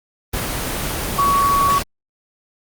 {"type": "tone in noise", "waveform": "sine", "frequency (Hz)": 1124, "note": "C#6", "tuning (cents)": 24, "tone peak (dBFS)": -13, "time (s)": [1.18, 1.79], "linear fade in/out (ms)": 10, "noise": "pink", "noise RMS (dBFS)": -23, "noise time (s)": [0.33, 1.83], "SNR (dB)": 7, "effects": ["Opus 24 kbps"]}